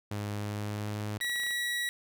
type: tone with pitch glide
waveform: sawtooth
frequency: 103.4 to 105.09 Hz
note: G#2 to G#2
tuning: -7 to +21 cents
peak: -29 dBFS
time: 0.11-1.18 s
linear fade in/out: 5 ms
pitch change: +28 cents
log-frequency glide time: 0.31-1 s
type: clicks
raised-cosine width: 0.3 ms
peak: -31 dBFS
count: 12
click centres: 0.784 / 0.883 / 0.942 / 1.005 / 1.203 / 1.246 / 1.297 / 1.359 / 1.4 / 1.435 / 1.466 / 1.508 s
type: tone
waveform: 30% pulse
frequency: 1929 Hz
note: B6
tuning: 41 cents flat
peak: -27 dBFS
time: 1.21-1.89 s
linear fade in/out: 0 ms
effects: none